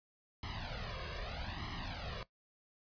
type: noise with flanger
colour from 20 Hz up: pink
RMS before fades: -42 dBFS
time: 0.43-2.23 s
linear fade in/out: 2 ms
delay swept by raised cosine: 0.97 to 1.84 ms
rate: 0.8 Hz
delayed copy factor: +1
effects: noise-tail reverb RT60 0.1 s tail -17 dB re dry + resampled to 11025 Hz